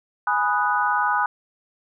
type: chord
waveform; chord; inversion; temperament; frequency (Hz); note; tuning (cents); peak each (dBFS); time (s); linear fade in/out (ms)
sine; G# minor seventh; none; equal; 830.6 / 987.8 / 1244.5 / 1480; G#5 / B5 / D#6 / F#6; 0 / 0 / 0 / 0; -24; 0.27-1.26; 2
effects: none